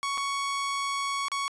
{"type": "tone with dropouts", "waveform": "sawtooth", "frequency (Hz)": 1114, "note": "C#6", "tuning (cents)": 8, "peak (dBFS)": -24, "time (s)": [0.03, 1.48], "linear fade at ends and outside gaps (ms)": 0, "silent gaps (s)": [[0.175, 0.179], [1.283, 1.317]], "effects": ["resampled to 22050 Hz"]}